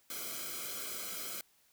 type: noise with comb filter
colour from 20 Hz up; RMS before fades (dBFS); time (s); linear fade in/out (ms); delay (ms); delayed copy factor
white; -41; 0.1-1.41; 2; 1.1; -0.9
effects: white hiss -69 dBFS RMS until 1.72 s